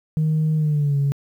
sine tone with pitch glide, 156 to 140.6 Hz, D#3 to C#3, +5 to +25 cents, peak -15 dBFS, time 0.17-1.12 s, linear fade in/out 0 ms, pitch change -180 cents, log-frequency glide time 0.56-0.97 s, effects tanh soft clip ceiling -14 dBFS + 9-bit

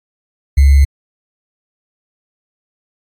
sine tone with sample-and-hold, 69.3 Hz, C#2, in tune, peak -4 dBFS, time 0.57-0.85 s, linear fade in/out 10 ms, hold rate 2100 Hz, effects AAC 48 kbps

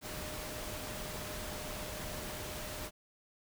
sine tone in noise, 610 Hz, D#5, 34 cents flat, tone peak -48 dBFS, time 0.01-2.91 s, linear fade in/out 50 ms, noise pink, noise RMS -42 dBFS, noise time 0.01-2.91 s, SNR -9 dB, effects none

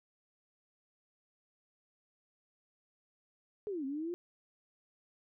sine linear two-way sweep, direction down then up, 432.8 to 261.6 to 357 Hz, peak -35 dBFS, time 3.67-4.14 s, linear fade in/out 0 ms, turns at 3.85 s, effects none

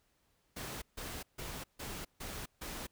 pink noise bursts, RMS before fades -43 dBFS, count 6, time 0.56-2.87 s, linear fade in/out 10 ms, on 260 ms, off 150 ms, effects pink hiss -75 dBFS RMS until 2.91 s

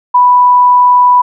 sine tone, 987.8 Hz, B5, in tune, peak -3 dBFS, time 0.14-1.22 s, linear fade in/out 10 ms, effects none

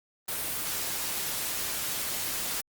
white noise, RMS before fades -32 dBFS, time 0.28-2.61 s, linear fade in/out 5 ms, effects Opus 32 kbps

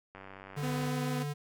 click train, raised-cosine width 0.5 ms, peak -32 dBFS, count 72, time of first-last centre 0.15-0.886 s, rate 96.5 Hz
square tone, 146.2 Hz, D3, 7 cents flat, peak -34 dBFS, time 0.56-1.34 s, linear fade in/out 20 ms
sawtooth tone with vibrato, 250.8 Hz, B3, 27 cents sharp, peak -30 dBFS, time 0.62-1.24 s, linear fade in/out 20 ms, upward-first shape sine, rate 6.8 Hz, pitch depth 9 cents each way
effects none

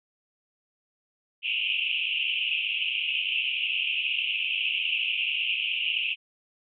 white band-pass noise, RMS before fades -28 dBFS, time 1.42-6.16 s, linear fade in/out 50 ms, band 2500 to 3000 Hz, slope 96 dB/octave, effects none

